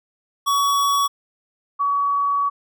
square / sine tone pair in turn, 1127 / 1132.1 Hz, C#6 / C#6, +28 / +36 cents, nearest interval unison, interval 8 cents, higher second, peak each -17 dBFS, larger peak neither, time 0.46-1.08 / 1.79-2.5 s, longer second, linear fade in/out 20 ms, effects none

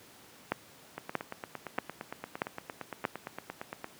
two click trains, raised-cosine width 0.5 ms, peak -22 / -13 dBFS, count 26 / 5, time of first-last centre 0.98-3.844 / 0.52-3.052 s, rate 8.73 / 1.58 Hz, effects pink hiss -55 dBFS RMS until 3.99 s + high-pass 150 Hz 12 dB/octave

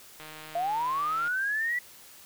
click train, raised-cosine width 0.3 ms, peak -28 dBFS, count 168, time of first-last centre 0.2-1.277 s, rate 155 Hz
sine linear sweep, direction up, 668 to 1975.5 Hz, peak -26 dBFS, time 0.55-1.79 s, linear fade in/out 5 ms
effects white hiss -51 dBFS RMS until 2.25 s

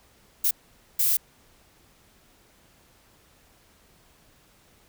violet noise bursts at uneven times, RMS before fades -22 dBFS, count 2, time 0.44-0.51 / 0.99-1.17 s, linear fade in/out 5 ms, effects pink hiss -59 dBFS RMS until 4.88 s

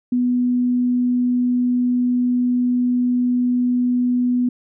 sine tone, 246.9 Hz, B3, in tune, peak -15 dBFS, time 0.12-4.49 s, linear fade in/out 5 ms, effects none

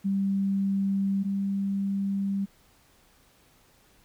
sine tone pair in turn, 196 / 197.14 Hz, G3 / G3, 0 / +10 cents, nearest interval unison, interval 10 cents, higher second, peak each -23 / -25 dBFS, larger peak first, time 0.04-1.24 / 1.24-2.46 s, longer second, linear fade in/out 20 ms, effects pink hiss -61 dBFS RMS until 4.04 s

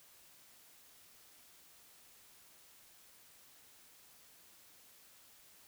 silence, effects white hiss -62 dBFS RMS until 5.67 s

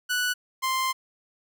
sawtooth tone pair in turn, 1480 / 1046.5 Hz, F#6 / C6, 0 / 0 cents, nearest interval tritone, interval 600 cents, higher first, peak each -20 dBFS, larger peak neither, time 0.09-0.34 / 0.62-0.93 s, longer second, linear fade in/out 20 ms, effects none

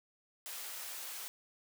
white high-pass noise, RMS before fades -44 dBFS, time 0.46-1.28 s, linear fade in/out 0 ms, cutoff 570 Hz, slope 12 dB/octave, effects none

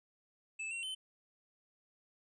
square tone with pitch steps, 2623 / 2733 / 3063 Hz, E7 / F7 / G7, -9 / -38 / -41 cents, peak -39 dBFS, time 0.59-0.95 s, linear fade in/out 10 ms, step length 120 ms, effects resampled to 22050 Hz

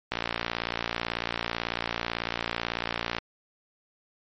click train, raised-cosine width 0.3 ms, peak -11 dBFS, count 179, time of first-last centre 0.12-3.184 s, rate 58.1 Hz, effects MP3 32 kbps

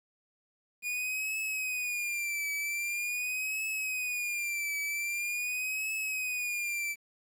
45% pulse tone with vibrato, 2438 Hz, D#7, 36 cents flat, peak -31 dBFS, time 0.82-6.96 s, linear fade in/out 50 ms, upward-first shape triangle, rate 0.44 Hz, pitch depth 110 cents each way, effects 10-bit

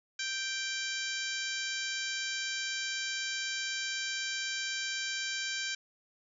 harmonic tone, 784 Hz, G5, in tune, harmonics 2 / 3 / 4 / 5 / 6 / 7 / 8 / 9, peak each -38 / -40 / -41 / -42 / -43 / -43 / -44 / -45 dBFS, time 0.19-5.75 s, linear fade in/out 5 ms, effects none

